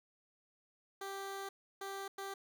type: tone bursts at uneven times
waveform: 15% pulse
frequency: 392 Hz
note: G4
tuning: in tune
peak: -35 dBFS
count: 3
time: 1.01-1.49 / 1.81-2.08 / 2.18-2.34 s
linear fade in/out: 5 ms
effects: none